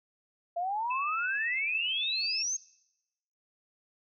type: exponential sweep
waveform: sine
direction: up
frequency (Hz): 671 to 6530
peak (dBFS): -29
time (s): 0.56-2.57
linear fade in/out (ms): 10
type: tone with tremolo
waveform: sine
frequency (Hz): 2620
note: E7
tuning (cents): -11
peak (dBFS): -33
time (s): 0.9-2.43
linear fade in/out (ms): 10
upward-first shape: sine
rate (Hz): 18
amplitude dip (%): 35
effects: noise-tail reverb RT60 0.9 s tail -22 dB re dry